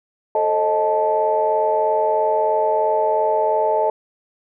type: tone cluster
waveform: sine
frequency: 438.8 / 539 / 622 / 873 Hz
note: A4 / C#5 / D#5 / A5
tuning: -5 / -49 / -1 / -14 cents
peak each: -21 / -27 / -19 / -19 dBFS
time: 0.35-3.9 s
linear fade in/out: 2 ms
effects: tanh soft clip ceiling -5 dBFS